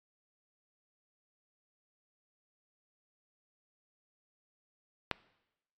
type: click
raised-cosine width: 0.3 ms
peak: -13 dBFS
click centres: 5.113 s
effects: noise-tail reverb RT60 0.9 s tail -21 dB re dry + MP3 96 kbps